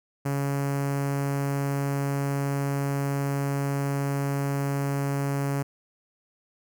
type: tone with notch filter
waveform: sawtooth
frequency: 139.9 Hz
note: C#3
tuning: 16 cents sharp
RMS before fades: -27 dBFS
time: 0.25-5.63 s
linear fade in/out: 10 ms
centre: 3600 Hz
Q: 0.84
effects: none